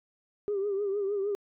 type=tone with vibrato; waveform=sine; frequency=401.2 Hz; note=G4; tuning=40 cents sharp; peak=-26 dBFS; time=0.48-1.35 s; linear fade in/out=0 ms; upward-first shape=triangle; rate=6.5 Hz; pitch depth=82 cents each way; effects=tanh soft clip ceiling -23 dBFS